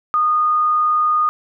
sine tone, 1229 Hz, D#6, 22 cents flat, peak -13 dBFS, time 0.14-1.29 s, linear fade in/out 0 ms, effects none

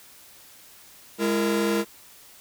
45% pulse tone cluster, 207.8 / 337.2 / 463.9 Hz, G#3 / E4 / A#4, +1 / +39 / -8 cents, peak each -26 dBFS, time 1.18-1.85 s, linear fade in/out 50 ms, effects white hiss -50 dBFS RMS until 2.4 s

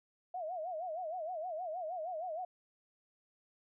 sine tone with vibrato, 678 Hz, E5, 49 cents sharp, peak -37 dBFS, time 0.34-2.45 s, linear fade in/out 5 ms, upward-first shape sine, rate 6.4 Hz, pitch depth 170 cents each way, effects none

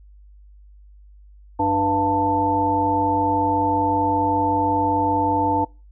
harmonic tone with a mistuned harmonic, 98.6 Hz, G2, 11 cents sharp, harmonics 1 / 3 / 5 / 7 / 9, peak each -29 / -23 / -27 / -29 / -19 dBFS, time 1.59-5.65 s, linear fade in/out 10 ms, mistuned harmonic 1, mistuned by -39 cents, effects noise-tail reverb RT60 0.3 s tail -24 dB re dry + added 50 Hz sine -44 dBFS peak until 5.91 s

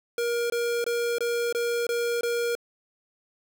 square tone bursts, 472.9 Hz, A#4, 25 cents sharp, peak -25 dBFS, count 7, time 0.18-2.552 s, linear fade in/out 2 ms, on 320 ms, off 22 ms, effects 11-bit

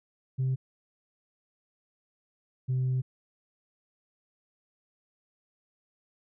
sine tone pair in turn, 130.81 / 128.71 Hz, C3 / C3, 0 / -28 cents, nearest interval unison, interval 28 cents, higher first, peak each -23 dBFS, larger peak neither, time 0.38-0.56 / 2.68-3.02 s, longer second, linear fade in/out 20 ms, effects tanh soft clip ceiling -23 dBFS

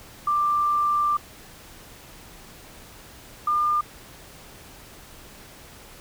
sine tone pair in turn, 1183 / 1203 Hz, D6 / D6, +12 / +41 cents, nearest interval unison, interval 29 cents, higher second, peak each -19 dBFS, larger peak neither, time 0.27-1.17 / 3.47-3.81 s, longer first, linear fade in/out 5 ms, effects pink hiss -46 dBFS RMS until 6 s

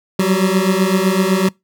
25% pulse beating tone pair, 185 / 192.9 Hz, F#3 / G3, 0 / -28 cents, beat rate 7.9 Hz, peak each -12 dBFS, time 0.19-1.49 s, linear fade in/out 5 ms, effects noise-tail reverb RT60 0.2 s tail -25 dB re dry

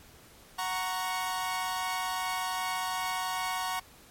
sawtooth chord, F# major, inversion none, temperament equal, 740 / 932.3 / 1108.7 Hz, F#5 / A#5 / C#6, 0 / 0 / 0 cents, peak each -31 dBFS, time 0.58-3.8 s, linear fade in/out 10 ms, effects pink hiss -55 dBFS RMS until 4.1 s + MP3 64 kbps

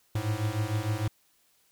square beating tone pair, 103.9 / 110.5 Hz, G#2 / A2, +1 / +8 cents, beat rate 6.6 Hz, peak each -31 dBFS, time 0.15-1.08 s, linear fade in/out 5 ms, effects white hiss -67 dBFS RMS until 1.71 s

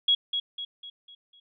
sine tone with echo, 3322 Hz, G#7, in tune, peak -18 dBFS, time 0.08-0.15 s, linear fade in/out 5 ms, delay 250 ms, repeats 5, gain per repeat -7 dB, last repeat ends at 1.4 s, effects none

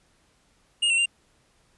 square tone with pitch steps, 2845 / 2711 / 2787 Hz, F7 / E7 / F7, +31 / +48 / -4 cents, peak -20 dBFS, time 0.82-1.06 s, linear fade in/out 10 ms, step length 80 ms, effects pink hiss -64 dBFS RMS until 1.77 s + resampled to 24000 Hz

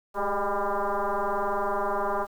sine tone with frequency modulation, 190.6 Hz, G3, 48 cents flat, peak -24 dBFS, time 0.14-2.27 s, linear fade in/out 50 ms, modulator 201 Hz, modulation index 5.6, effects 9-bit

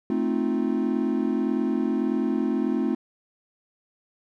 triangle chord, F dominant seventh, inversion first, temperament equal, 220 / 261.6 / 311.1 / 349.2 Hz, A3 / C4 / Eb4 / F4, 0 / 0 / 0 / 0 cents, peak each -25 / -24 / -27 / -27 dBFS, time 0.1-2.95 s, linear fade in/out 2 ms, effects none

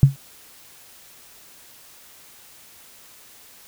sine tone with exponential decay, 137.2 Hz, C#3, 17 cents flat, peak -3 dBFS, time 0.03-0.16 s, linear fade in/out 0 ms, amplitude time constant 28 ms, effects white hiss -48 dBFS RMS until 3.67 s

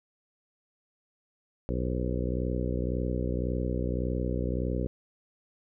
harmonic tone with a mistuned harmonic, 61.8 Hz, B1, 2 cents sharp, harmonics 1 / 2 / 3 / 4 / 5 / 6 / 7 / 8 / 9, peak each -31 / -34 / -36 / -37 / -38 / -39 / -39 / -40 / -41 dBFS, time 1.69-4.87 s, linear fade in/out 0 ms, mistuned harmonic 9, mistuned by -62 cents, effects none

